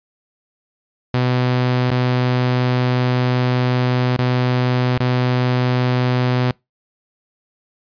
sawtooth tone with dropouts, 125.3 Hz, B2, 25 cents sharp, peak -11 dBFS, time 1.14-6.51 s, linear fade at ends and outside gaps 0 ms, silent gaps 1.903-1.916 / 4.163-4.188 / 4.975-5.004 s, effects noise-tail reverb RT60 0.2 s tail -25 dB re dry + resampled to 11025 Hz

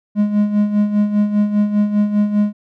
triangle tone with tremolo, 207.7 Hz, G#3, in tune, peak -8 dBFS, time 0.15-2.53 s, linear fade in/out 50 ms, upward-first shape sine, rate 5 Hz, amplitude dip 65%, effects none

